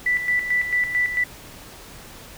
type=tone with tremolo; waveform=sine; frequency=1975.5 Hz; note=B6; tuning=in tune; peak=-17 dBFS; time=0.06-1.24 s; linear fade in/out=5 ms; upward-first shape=square; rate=4.5 Hz; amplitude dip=60%; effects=pink hiss -42 dBFS RMS until 2.37 s

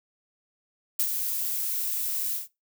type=noise with ADSR envelope; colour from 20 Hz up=violet; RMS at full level=-23 dBFS; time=0.99-2.48 s; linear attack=7 ms; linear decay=64 ms; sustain=-6 dB; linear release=150 ms; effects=noise-tail reverb RT60 0.2 s tail -19 dB re dry

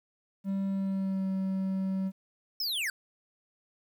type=tone with pitch glide; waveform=triangle; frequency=194.9 to 190.89 Hz; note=G3 to G3; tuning=-10 to -46 cents; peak=-26 dBFS; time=0.44-2.12 s; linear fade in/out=50 ms; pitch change=-36 cents; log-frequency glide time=0.67-1.28 s
type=linear sweep; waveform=square; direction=down; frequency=5420 to 1479 Hz; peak=-30 dBFS; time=2.6-2.9 s; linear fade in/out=2 ms
effects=11-bit

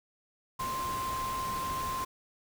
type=tone in noise; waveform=sine; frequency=1047 Hz; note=C6; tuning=1 cent sharp; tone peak=-32 dBFS; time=0.59-2.05 s; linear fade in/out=10 ms; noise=pink; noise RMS=-40 dBFS; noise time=0.59-2.05 s; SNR=+5 dB; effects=none

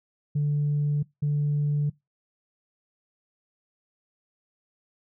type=tone pair in turn; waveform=sine; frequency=146.5 / 146.5 Hz; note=D3 / D3; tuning=-4 / -4 cents; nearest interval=unison; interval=0 cents; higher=neither; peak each=-20 dBFS; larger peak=neither; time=0.35-1.03 / 1.22-1.9 s; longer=neither; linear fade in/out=10 ms; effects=noise-tail reverb RT60 0.2 s tail -23 dB re dry + tanh soft clip ceiling -19 dBFS

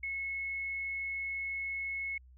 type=tone; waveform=sine; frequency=2187 Hz; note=C#7; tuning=24 cents flat; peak=-34 dBFS; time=0.03-2.18 s; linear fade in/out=5 ms; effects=added 63 Hz sine -54 dBFS peak until 2.37 s

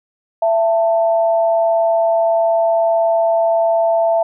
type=tone pair together; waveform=sine; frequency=668 / 889.6 Hz; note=E5 / A5; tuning=+23 / +19 cents; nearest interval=perfect fourth; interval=496 cents; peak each=-12 / -21 dBFS; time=0.42-4.23 s; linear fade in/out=5 ms; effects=none

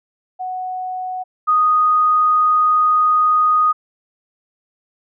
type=tone pair in turn; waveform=sine; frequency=740 / 1241.8 Hz; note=F#5 / D#6; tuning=0 / -4 cents; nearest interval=major sixth; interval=896 cents; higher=second; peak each=-22 / -11 dBFS; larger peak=second; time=0.39-1.24 / 1.47-3.73 s; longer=second; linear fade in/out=20 ms; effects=none

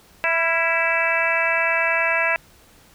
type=harmonic tone with a mistuned harmonic; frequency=329.9 Hz; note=E4; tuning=1 cent sharp; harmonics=2 / 3 / 4 / 5 / 6 / 7 / 8; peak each=-25 / -27 / -29 / -24 / -25 / -25 / -24 dBFS; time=0.24-2.36 s; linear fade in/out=0 ms; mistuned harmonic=4; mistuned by=+43 cents; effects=pink hiss -52 dBFS RMS until 2.94 s

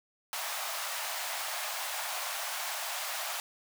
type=high-pass noise; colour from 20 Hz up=pink; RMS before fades=-36 dBFS; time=0.33-3.4 s; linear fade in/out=0 ms; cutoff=630 Hz; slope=48 dB/octave; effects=none

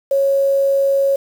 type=tone with quantisation; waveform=sine; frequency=550 Hz; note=C#5; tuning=14 cents flat; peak=-12 dBFS; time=0.11-1.16 s; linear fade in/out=5 ms; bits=6; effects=none

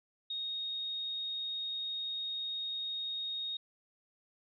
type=tone; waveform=sine; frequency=3729 Hz; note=A#7; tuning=in tune; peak=-35 dBFS; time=0.3-3.57 s; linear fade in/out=5 ms; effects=none

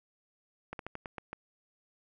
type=slowing click train; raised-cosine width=0.5 ms; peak=-24 dBFS; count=7; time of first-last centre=0.73-1.33 s; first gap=62 ms; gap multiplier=1.19; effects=none

